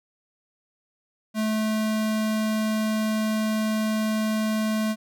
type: tone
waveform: square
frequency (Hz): 217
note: A3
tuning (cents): -24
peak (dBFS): -23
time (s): 1.34-4.96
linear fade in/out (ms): 50
effects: none